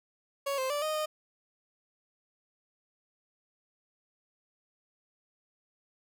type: tone with pitch steps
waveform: 30% pulse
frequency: 557 / 523 / 584 / 619 / 615 Hz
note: C#5 / C5 / D5 / D#5 / D#5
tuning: +8 / -1 / -10 / -9 / -20 cents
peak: -27 dBFS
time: 0.46-1.06 s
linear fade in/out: 10 ms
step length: 120 ms
effects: none